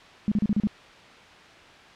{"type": "tone bursts", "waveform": "sine", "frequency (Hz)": 208.5, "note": "G#3", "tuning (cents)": 7, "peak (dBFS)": -19, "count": 6, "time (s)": [0.28, 0.671], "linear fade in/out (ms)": 0, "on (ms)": 36, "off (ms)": 35, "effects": ["white hiss -48 dBFS RMS until 1.95 s", "low-pass 3000 Hz 12 dB/octave"]}